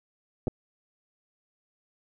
clicks, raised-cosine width 2 ms, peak -16 dBFS, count 2, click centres 0.472 / 0.48 s, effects none

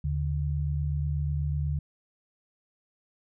sine tone pair together, 76.8 / 144.98 Hz, D#2 / D3, -22 / -22 cents, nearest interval major seventh, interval 1100 cents, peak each -28 / -29 dBFS, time 0.04-1.79 s, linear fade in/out 5 ms, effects none

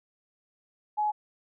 sine tone, 844 Hz, G#5, 28 cents sharp, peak -24 dBFS, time 0.97-1.12 s, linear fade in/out 20 ms, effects none

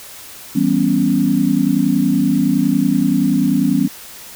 sine chord, C# half-diminished seventh, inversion first, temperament equal, 164.81 / 196 / 246.9 / 277.2 Hz, E3 / G3 / B3 / C#4, 0 / 0 / 0 / 0 cents, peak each -21 / -18 / -17 / -16 dBFS, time 0.55-3.88 s, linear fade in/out 10 ms, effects white hiss -36 dBFS RMS until 4.35 s

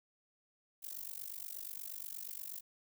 violet noise with amplitude modulation, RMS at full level -41 dBFS, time 0.82-2.61 s, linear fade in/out 20 ms, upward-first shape sine, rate 48.4 Hz, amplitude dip 100%, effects none

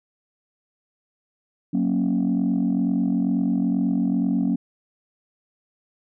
sine chord, F# major, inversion none, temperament equal with one note detuned, 185 / 233.1 / 275.3 Hz, F#3 / A#3 / C#4, 0 / 0 / -12 cents, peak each -22 dBFS, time 1.73-4.56 s, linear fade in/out 10 ms, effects tanh soft clip ceiling -14 dBFS

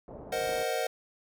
white low-pass noise, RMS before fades -45 dBFS, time 0.08-0.63 s, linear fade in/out 0 ms, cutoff 700 Hz, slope 24 dB/octave
square chord, C half-diminished seventh, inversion third, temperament equal, 466.2 / 523.3 / 622.3 / 740 Hz, Bb4 / C5 / Eb5 / Gb5, 0 / 0 / 0 / 0 cents, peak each -35 dBFS, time 0.32-0.87 s, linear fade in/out 5 ms
effects none

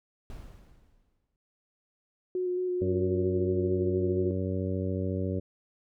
brown noise with exponential decay, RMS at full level -40 dBFS, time 0.3-1.36 s, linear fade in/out 1 ms, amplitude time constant 230 ms
sine tone with vibrato, 362.9 Hz, F#4, 34 cents flat, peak -27 dBFS, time 2.35-4.31 s, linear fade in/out 2 ms, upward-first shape square, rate 4.5 Hz, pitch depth 14 cents each way
harmonic tone, 94 Hz, F#2, 28 cents sharp, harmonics 1 / 2 / 3 / 4 / 5 / 6, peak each -31 / -34 / -36 / -37 / -38 / -39 dBFS, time 2.81-5.4 s, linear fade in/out 10 ms
effects none

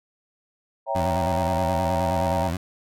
sine chord, C# diminished seventh, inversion none, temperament equal, 554.4 / 659.3 / 784 / 932.3 Hz, C#5 / E5 / G5 / Bb5, 0 / 0 / 0 / 0 cents, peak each -28 dBFS, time 0.86-2.51 s, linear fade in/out 50 ms
20% pulse tone with vibrato, 87 Hz, F2, 6 cents flat, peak -20 dBFS, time 0.95-2.57 s, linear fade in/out 5 ms, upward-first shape square, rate 9.5 Hz, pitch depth 92 cents each way
effects none

